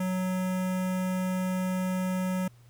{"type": "tone with notch filter", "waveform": "square", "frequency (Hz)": 185, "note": "F#3", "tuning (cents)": 0, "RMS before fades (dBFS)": -29, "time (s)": [0, 2.48], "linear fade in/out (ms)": 5, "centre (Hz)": 4200, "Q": 1.2, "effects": ["added 120 Hz sine -53 dBFS peak until 2.69 s", "pink hiss -64 dBFS RMS until 2.69 s"]}